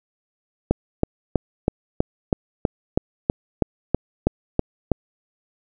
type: click train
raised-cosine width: 2 ms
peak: -3 dBFS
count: 14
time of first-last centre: 0.71-4.917 s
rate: 3.09 Hz
effects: none